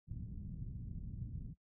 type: low-pass noise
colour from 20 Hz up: white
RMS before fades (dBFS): -45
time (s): 0.07-1.55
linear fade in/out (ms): 50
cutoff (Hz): 160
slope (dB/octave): 24
effects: noise-tail reverb RT60 0.1 s tail -21 dB re dry